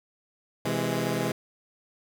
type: chord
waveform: 15% pulse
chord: C augmented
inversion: none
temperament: equal with one note detuned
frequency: 128.94 / 164.81 / 207.7 Hz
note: C3 / E3 / G#3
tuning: -25 / 0 / 0 cents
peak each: -24 dBFS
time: 0.65-1.32 s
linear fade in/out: 5 ms
effects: none